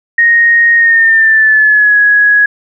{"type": "tone with pitch glide", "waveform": "sine", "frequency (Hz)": [1864.7, 1670.9], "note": ["A#6", "G#6"], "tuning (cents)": [0, 10], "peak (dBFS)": -4, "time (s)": [0.18, 2.46], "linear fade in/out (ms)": 5, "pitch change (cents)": -190, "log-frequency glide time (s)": [0.76, 1.98], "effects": []}